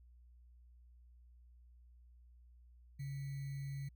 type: tone with sample-and-hold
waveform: sine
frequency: 138.59 Hz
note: C#3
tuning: in tune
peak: -40 dBFS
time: 2.99-3.89 s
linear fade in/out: 10 ms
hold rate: 2100 Hz
effects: added 60 Hz sine -59 dBFS peak until 3.95 s